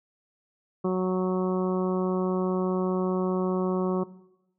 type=harmonic tone; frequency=184.9 Hz; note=F#3; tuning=1 cent flat; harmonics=1 / 2 / 3 / 4 / 5 / 6 / 7; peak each=-26 / -26 / -34 / -39 / -41 / -36 / -44 dBFS; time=0.84-4.04 s; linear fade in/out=10 ms; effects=noise-tail reverb RT60 0.9 s tail -18 dB re dry